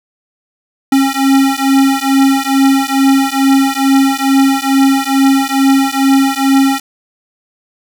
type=beating tone pair; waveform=square; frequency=270 / 272.3 Hz; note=C#4 / C#4; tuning=-45 / -31 cents; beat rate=2.3 Hz; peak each=-12 dBFS; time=0.92-6.8 s; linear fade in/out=5 ms; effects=none